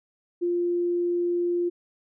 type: tone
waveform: sine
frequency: 349.2 Hz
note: F4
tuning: in tune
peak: -22 dBFS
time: 0.41-1.7 s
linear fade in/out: 20 ms
effects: none